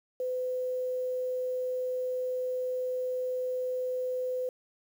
sine tone with quantisation, 506 Hz, B4, 42 cents sharp, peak -29 dBFS, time 0.2-4.49 s, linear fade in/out 2 ms, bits 9, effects none

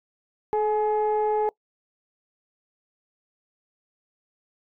sine tone pair together, 428.9 / 844 Hz, A4 / G#5, -44 / +28 cents, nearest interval octave, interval 1172 cents, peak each -21 / -23 dBFS, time 0.53-1.49 s, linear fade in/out 0 ms, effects noise-tail reverb RT60 0.1 s tail -23 dB re dry + tanh soft clip ceiling -16 dBFS

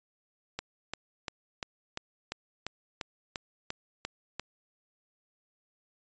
click train, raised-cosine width 0.2 ms, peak -17 dBFS, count 12, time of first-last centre 0.59-4.396 s, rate 2.89 Hz, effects resampled to 16000 Hz

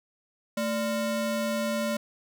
square ring-modulated tone, 404.3 Hz, G#4, 46 cents flat, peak -24 dBFS, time 0.57-1.97 s, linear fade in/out 5 ms, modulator 182 Hz, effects none

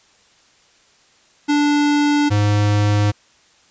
square tone pair in turn, 292.5 / 103.71 Hz, D4 / G#2, -7 / -2 cents, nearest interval octave + tritone, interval 1795 cents, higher first, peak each -14 dBFS, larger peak neither, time 1.48-2.3 / 2.3-3.12 s, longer neither, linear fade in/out 20 ms, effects white hiss -54 dBFS RMS until 3.7 s + resampled to 16000 Hz

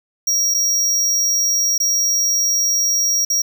square tone with dropouts, 5660 Hz, F8, 22 cents sharp, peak -15 dBFS, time 0.27-3.42 s, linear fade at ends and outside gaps 5 ms, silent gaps 0.541-0.545 / 1.78-1.801 / 3.25-3.3 s, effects none

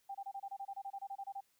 sine tone bursts, 790 Hz, G5, 13 cents sharp, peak -40 dBFS, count 16, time 0.09-1.408 s, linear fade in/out 10 ms, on 58 ms, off 26 ms, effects white hiss -75 dBFS RMS until 1.59 s

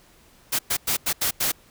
white noise bursts at uneven times, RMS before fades -23 dBFS, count 6, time 0.52-0.59 / 0.7-0.77 / 0.87-0.97 / 1.06-1.13 / 1.21-1.31 / 1.4-1.52 s, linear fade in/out 10 ms, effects pink hiss -55 dBFS RMS until 1.7 s

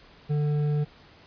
sine tone with hard clipping, 148.1 Hz, D3, 15 cents sharp, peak -24 dBFS, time 0.29-0.85 s, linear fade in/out 20 ms, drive 7 dB, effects pink hiss -53 dBFS RMS until 1.26 s + resampled to 11025 Hz

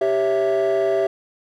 triangle chord, C# diminished, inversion second, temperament equal, 392 / 554.4 / 659.3 Hz, G4 / C#5 / E5, 0 / 0 / 0 cents, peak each -17 / -22 / -17 dBFS, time 0.01-1.07 s, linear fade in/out 5 ms, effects tanh soft clip ceiling -11 dBFS

